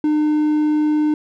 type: tone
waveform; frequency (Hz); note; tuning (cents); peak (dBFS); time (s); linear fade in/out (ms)
triangle; 302.8; D#4; -47; -12; 0.04-1.14; 2
effects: none